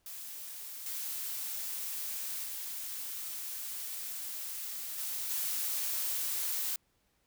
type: noise with level steps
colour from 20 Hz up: blue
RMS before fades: -44 / -38 / -40 / -37 / -34 dBFS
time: 0.06-6.76 s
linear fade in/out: 2 ms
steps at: 0.86 / 2.44 / 4.98 / 5.3 s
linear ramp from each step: 2 ms
effects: pink hiss -74 dBFS RMS until 7.26 s